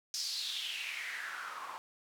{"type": "noise with band-pass filter sweep", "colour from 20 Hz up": "white", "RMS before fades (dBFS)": -40, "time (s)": [0.14, 1.78], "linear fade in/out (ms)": 0, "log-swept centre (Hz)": [5400, 940], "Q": 4.9, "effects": []}